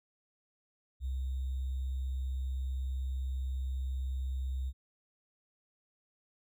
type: tone with sample-and-hold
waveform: sine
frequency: 65.41 Hz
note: C2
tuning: in tune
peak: -32 dBFS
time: 1-4.73 s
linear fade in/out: 50 ms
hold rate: 3675 Hz
effects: none